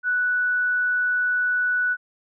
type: tone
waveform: sine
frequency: 1480 Hz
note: F#6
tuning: in tune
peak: -19 dBFS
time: 0.03-1.97 s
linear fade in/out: 50 ms
effects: none